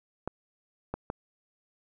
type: clicks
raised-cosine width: 1 ms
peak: -18 dBFS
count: 3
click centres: 0.276 / 0.94 / 1.101 s
effects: none